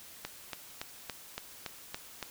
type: click train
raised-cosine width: 0.2 ms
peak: -19 dBFS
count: 8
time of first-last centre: 0.25-2.227 s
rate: 3.54 Hz
effects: white hiss -51 dBFS RMS until 2.3 s